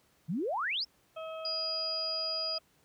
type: exponential sweep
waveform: sine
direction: up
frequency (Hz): 143.2 to 5588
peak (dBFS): -30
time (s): 0.28-0.85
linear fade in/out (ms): 20
type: harmonic tone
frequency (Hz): 641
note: E5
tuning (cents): -49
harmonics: 1 / 2 / 4 / 5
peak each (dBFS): -39 / -45 / -51 / -53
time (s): 1.16-2.59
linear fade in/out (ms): 10
type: tone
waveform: sine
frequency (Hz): 4900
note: D#8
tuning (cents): -27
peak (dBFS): -32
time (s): 1.45-2.58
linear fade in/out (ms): 2
effects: pink hiss -68 dBFS RMS until 2.84 s + high-pass 60 Hz 12 dB/octave